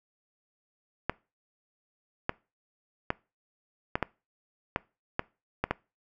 clicks, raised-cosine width 0.5 ms, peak -11 dBFS, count 9, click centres 1.096 / 2.294 / 3.104 / 3.955 / 4.027 / 4.761 / 5.194 / 5.64 / 5.71 s, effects noise-tail reverb RT60 0.3 s tail -23 dB re dry

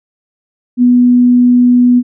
sine tone, 245.8 Hz, B3, 8 cents flat, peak -4 dBFS, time 0.77-2.03 s, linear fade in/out 50 ms, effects none

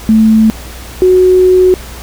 sine tone pair in turn, 220 / 368.7 Hz, A3 / F#4, 0 / -6 cents, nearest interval major sixth, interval 894 cents, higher second, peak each -3 dBFS, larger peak neither, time 0.09-0.5 / 1.02-1.74 s, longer second, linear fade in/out 0 ms, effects added 60 Hz sine -27 dBFS peak until 2.02 s + pink hiss -30 dBFS RMS until 2.02 s

